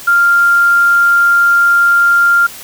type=tone with quantisation; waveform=sine; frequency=1395 Hz; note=F6; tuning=2 cents flat; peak=-6 dBFS; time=0.07-2.47 s; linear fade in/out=10 ms; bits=6; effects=white hiss -31 dBFS RMS until 2.63 s